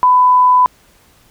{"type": "tone", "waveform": "sine", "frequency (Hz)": 1000, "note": "B5", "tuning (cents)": 21, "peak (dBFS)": -6, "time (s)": [0.03, 0.66], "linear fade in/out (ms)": 0, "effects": ["pink hiss -50 dBFS RMS until 1.3 s"]}